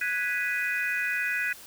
sine chord, G# minor seventh, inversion third, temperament equal, 1480 / 1661.2 / 1975.5 / 2489 Hz, F#6 / G#6 / B6 / D#7, 0 / 0 / 0 / 0 cents, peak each -31 dBFS, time 0.01-1.53 s, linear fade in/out 5 ms, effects tanh soft clip ceiling -15 dBFS + white hiss -47 dBFS RMS until 1.66 s

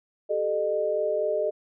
sine tone cluster, 392.2 / 436.3 / 610 Hz, G4 / A4 / D#5, +1 / -15 / -34 cents, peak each -32 / -28 / -25 dBFS, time 0.29-1.51 s, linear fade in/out 20 ms, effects none

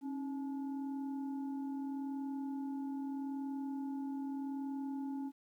sine tone with frequency modulation, 272.6 Hz, C#4, 29 cents flat, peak -37 dBFS, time 0.01-5.32 s, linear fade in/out 50 ms, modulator 586 Hz, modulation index 0.42, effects 12-bit

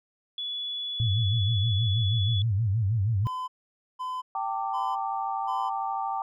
sine tone, 3416 Hz, G#7, 48 cents sharp, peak -30 dBFS, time 0.38-2.42 s, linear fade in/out 2 ms
sine tone with vibrato, 105.5 Hz, G#2, 28 cents sharp, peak -22 dBFS, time 1-3.27 s, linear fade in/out 0 ms, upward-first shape sine, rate 6.3 Hz, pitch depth 190 cents each way
triangle tone bursts, 1016 Hz, B5, 49 cents sharp, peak -28 dBFS, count 4, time 3.25-5.7 s, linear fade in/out 20 ms, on 230 ms, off 510 ms
sine chord, G suspended second, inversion none, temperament equal with one note detuned, 784 / 896.9 / 1174.7 Hz, G5 / A5 / D6, 0 / +33 / 0 cents, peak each -30 / -32 / -34 dBFS, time 4.35-6.22 s, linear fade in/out 2 ms
effects none

